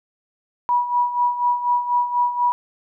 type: tone with tremolo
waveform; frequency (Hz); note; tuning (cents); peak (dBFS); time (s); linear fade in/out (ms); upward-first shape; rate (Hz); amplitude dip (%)
sine; 972; B5; -28; -14; 0.69-2.52; 0; sine; 4.1; 70
effects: none